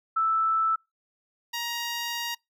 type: tone pair in turn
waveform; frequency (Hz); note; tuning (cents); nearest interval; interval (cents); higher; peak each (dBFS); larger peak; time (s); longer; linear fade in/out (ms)
sine / 10% pulse; 1318.5 / 942.7; E6 / A#5; 0 / +19; tritone; 581; first; -21; neither; 0.16-0.76 / 1.53-2.35; second; 10
effects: noise-tail reverb RT60 0.2 s tail -26 dB re dry